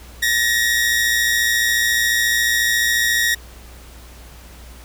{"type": "tone pair together", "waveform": "sawtooth", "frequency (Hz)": [1774, 1888.2], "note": ["A6", "A#6"], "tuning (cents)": [14, 22], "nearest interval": "minor second", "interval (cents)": 108, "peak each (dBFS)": [-18, -13], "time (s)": [0.22, 3.35], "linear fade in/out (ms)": 10, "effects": ["added 60 Hz sine -39 dBFS peak until 4.84 s", "pink hiss -44 dBFS RMS until 4.84 s"]}